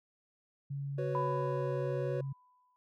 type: tone with pitch glide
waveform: sine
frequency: 140 to 136.64 Hz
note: C#3 to C#3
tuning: +18 to -25 cents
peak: -35 dBFS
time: 0.7-2.33 s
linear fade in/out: 10 ms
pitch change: -43 cents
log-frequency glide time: 0.86-1.64 s
type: chord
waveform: triangle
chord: F# suspended fourth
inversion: none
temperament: equal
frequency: 370 / 493.9 / 554.4 Hz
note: F#4 / B4 / C#5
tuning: 0 / 0 / 0 cents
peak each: -36 dBFS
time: 0.98-2.21 s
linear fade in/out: 5 ms
type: tone with exponential decay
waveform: sine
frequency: 997 Hz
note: B5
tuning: 16 cents sharp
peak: -31 dBFS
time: 1.15-2.76 s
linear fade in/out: 0 ms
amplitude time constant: 350 ms
effects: none